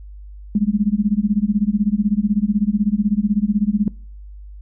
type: tone with tremolo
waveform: sine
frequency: 207.7 Hz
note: G#3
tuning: in tune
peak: -11 dBFS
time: 0.55-3.88 s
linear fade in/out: 2 ms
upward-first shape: sine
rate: 16 Hz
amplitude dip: 95%
effects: noise-tail reverb RT60 0.5 s tail -25 dB re dry + added 50 Hz sine -34 dBFS peak until 4.61 s